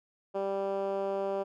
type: tone with band-pass filter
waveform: 10% pulse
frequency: 196 Hz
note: G3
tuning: in tune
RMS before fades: -32 dBFS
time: 0.34-1.44 s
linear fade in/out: 20 ms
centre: 500 Hz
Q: 2.3
effects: none